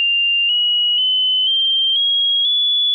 sine tone with pitch steps, 2793 / 2910 / 3032 / 3159 / 3291 / 3429 Hz, F7 / F#7 / F#7 / G7 / G#7 / A7, -1 / -29 / +42 / +13 / -16 / -45 cents, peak -13 dBFS, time 0-2.94 s, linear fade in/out 0 ms, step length 490 ms, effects none

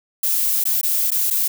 violet noise with dropouts, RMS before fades -19 dBFS, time 0.23-1.48 s, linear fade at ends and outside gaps 5 ms, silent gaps 0.64-0.653 / 0.813-0.831 / 1.105-1.116 / 1.303-1.308 s, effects none

